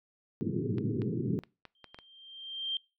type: band-pass noise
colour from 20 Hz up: pink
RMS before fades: -32 dBFS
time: 0.41-1.39 s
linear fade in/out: 0 ms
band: 100 to 430 Hz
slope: 96 dB/octave
type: clicks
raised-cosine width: 0.3 ms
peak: -30 dBFS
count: 7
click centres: 0.783 / 1.019 / 1.436 / 1.653 / 1.843 / 1.945 / 1.988 s
type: tone with exponential growth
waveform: sine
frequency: 3166 Hz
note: G7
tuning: 17 cents sharp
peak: -28 dBFS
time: 1.75-2.77 s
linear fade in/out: 2 ms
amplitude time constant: 220 ms
effects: noise-tail reverb RT60 0.3 s tail -24 dB re dry